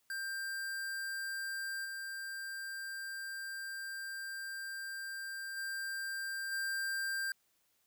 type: tone with level steps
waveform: square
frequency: 1575 Hz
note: G6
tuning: 8 cents sharp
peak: -38 / -41 / -38 / -35 dBFS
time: 0.1-7.32 s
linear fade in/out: 2 ms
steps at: 1.84 / 5.56 / 6.51 s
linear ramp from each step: 20 ms
effects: white hiss -75 dBFS RMS until 7.86 s